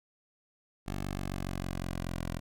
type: exponential sweep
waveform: 10% pulse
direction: down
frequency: 49.1 to 42.43 Hz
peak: -26 dBFS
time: 0.86-2.4 s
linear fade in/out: 20 ms
effects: none